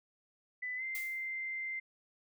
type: tone with pitch glide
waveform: sine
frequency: 1998 to 2085 Hz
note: B6 to C7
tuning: +20 to -7 cents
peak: -36 dBFS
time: 0.62-1.8 s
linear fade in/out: 10 ms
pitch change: +73 cents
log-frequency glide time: 0.76-0.83 s
type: noise with exponential decay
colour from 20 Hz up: blue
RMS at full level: -42 dBFS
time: 0.95-1.33 s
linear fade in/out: 0 ms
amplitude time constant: 81 ms
effects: none